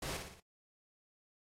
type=noise with echo; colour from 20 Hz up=pink; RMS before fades=-41 dBFS; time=0.02-0.17 s; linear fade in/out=5 ms; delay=58 ms; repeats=4; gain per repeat=-5 dB; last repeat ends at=0.402 s; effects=low-pass 11000 Hz 12 dB/octave + AAC 48 kbps